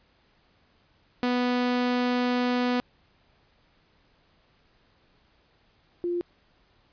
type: tone pair in turn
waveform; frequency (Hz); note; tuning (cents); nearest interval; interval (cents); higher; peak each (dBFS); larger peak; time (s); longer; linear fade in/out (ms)
sawtooth / sine; 246.9 / 349.2; B3 / F4; 0 / 0; tritone; 600; second; -19 / -25; first; 1.23-2.8 / 6.04-6.21; first; 0
effects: pink hiss -64 dBFS RMS until 6.92 s + resampled to 11025 Hz